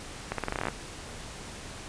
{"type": "accelerating click train", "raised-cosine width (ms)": 0.5, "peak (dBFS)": -14, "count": 12, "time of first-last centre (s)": [0.32, 0.684], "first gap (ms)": 63, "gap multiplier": 0.86, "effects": ["pink hiss -42 dBFS RMS until 1.88 s", "resampled to 22050 Hz"]}